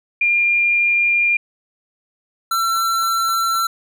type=tone pair in turn; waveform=sine / square; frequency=2402 / 1348.1 Hz; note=D7 / E6; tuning=+38 / +38 cents; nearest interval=minor seventh; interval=1000 cents; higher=first; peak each=-13 / -17 dBFS; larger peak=first; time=0.21-1.37 / 2.51-3.67 s; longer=neither; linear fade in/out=5 ms; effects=none